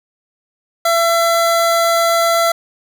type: tone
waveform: 25% pulse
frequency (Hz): 673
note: E5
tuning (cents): +36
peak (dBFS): -8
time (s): 0.85-2.52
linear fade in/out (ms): 5
effects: none